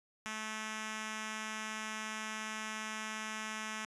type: tone with notch filter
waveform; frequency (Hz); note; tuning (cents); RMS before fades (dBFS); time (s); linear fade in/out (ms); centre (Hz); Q
5% pulse; 217.2; A3; -22; -41; 0.26-3.85; 0; 510; 0.75
effects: resampled to 22050 Hz